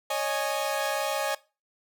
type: chord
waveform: sawtooth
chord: C# suspended second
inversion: none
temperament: equal with one note detuned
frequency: 554.4 / 616.5 / 830.6 Hz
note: C#5 / D#5 / G#5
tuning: 0 / -16 / 0 cents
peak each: -27 dBFS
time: 0.1-1.35 s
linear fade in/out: 5 ms
effects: noise-tail reverb RT60 0.3 s tail -20 dB re dry